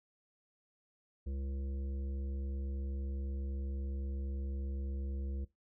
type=harmonic tone; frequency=68.1 Hz; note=C#2; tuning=30 cents flat; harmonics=1 / 3 / 5 / 7 / 8; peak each=-36 / -49 / -53 / -57 / -63 dBFS; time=1.26-5.45 s; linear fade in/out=10 ms; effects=noise-tail reverb RT60 0.2 s tail -20 dB re dry